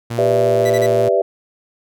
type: tone with pitch glide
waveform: sawtooth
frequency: 117.5 to 115.35 Hz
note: A#2 to A#2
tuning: +14 to -18 cents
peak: -18 dBFS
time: 0.1-1.09 s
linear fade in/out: 10 ms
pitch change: -32 cents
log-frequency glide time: 0.49-0.54 s
type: chord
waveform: sine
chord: E minor seventh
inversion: first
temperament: equal with one note detuned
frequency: 392 / 493.9 / 587.3 / 666.9 Hz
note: G4 / B4 / D5 / E5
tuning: 0 / 0 / 0 / +20 cents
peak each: -18 dBFS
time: 0.18-1.22 s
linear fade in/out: 5 ms
type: tone bursts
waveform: sawtooth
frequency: 1975.5 Hz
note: B6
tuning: in tune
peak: -21 dBFS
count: 3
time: 0.65-0.867 s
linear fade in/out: 10 ms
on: 53 ms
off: 29 ms
effects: none